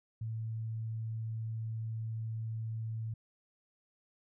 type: tone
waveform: sine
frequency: 111.8 Hz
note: A2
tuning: 28 cents sharp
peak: -35 dBFS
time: 0.21-3.14 s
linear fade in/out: 5 ms
effects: none